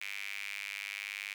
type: tone with high-pass filter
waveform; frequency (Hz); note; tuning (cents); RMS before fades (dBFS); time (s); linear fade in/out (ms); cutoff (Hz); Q
sawtooth; 100.5; G2; +44; -41; 0.01-1.34; 5; 2300; 6.3
effects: none